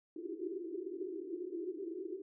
white band-pass noise, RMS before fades -42 dBFS, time 0.16-2.22 s, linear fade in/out 5 ms, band 320 to 390 Hz, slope 96 dB/octave, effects none

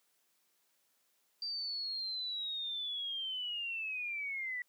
sine linear sweep, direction down, 4699 to 1942 Hz, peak -36 dBFS, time 1.42-4.62 s, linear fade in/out 2 ms, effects white hiss -75 dBFS RMS until 4.68 s + high-pass 200 Hz 12 dB/octave

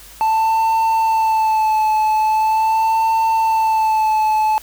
triangle tone with vibrato, 880 Hz, A5, in tune, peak -11 dBFS, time 0.21-4.58 s, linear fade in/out 0 ms, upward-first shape sine, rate 0.42 Hz, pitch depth 30 cents each way, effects added 50 Hz sine -45 dBFS peak until 4.62 s + white hiss -41 dBFS RMS until 4.62 s

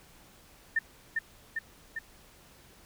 sine tone with echo, 1800 Hz, A6, 39 cents sharp, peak -23 dBFS, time 0.76-0.79 s, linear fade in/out 5 ms, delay 400 ms, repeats 3, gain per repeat -3 dB, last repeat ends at 1.99 s, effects pink hiss -57 dBFS RMS until 2.85 s

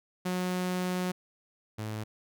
sawtooth tone pair in turn, 181.9 / 108.16 Hz, F#3 / A2, -29 / -29 cents, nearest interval major sixth, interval 900 cents, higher first, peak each -25 / -30 dBFS, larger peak first, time 0.25-1.12 / 1.78-2.04 s, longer first, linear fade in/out 10 ms, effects none

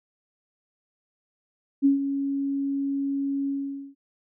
sine tone with ADSR envelope, 277.2 Hz, C#4, in tune, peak -14 dBFS, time 1.82-3.95 s, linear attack 33 ms, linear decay 130 ms, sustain -10 dB, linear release 470 ms, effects none

